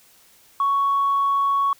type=tone; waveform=sine; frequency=1113 Hz; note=C#6; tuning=7 cents sharp; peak=-16 dBFS; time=0.6-1.73 s; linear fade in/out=2 ms; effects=tanh soft clip ceiling -13 dBFS + white hiss -54 dBFS RMS until 1.79 s